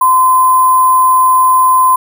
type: tone with sample-and-hold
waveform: sine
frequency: 1029 Hz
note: C6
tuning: 29 cents flat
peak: -5 dBFS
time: 0.01-1.96 s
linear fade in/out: 5 ms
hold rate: 11025 Hz
effects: none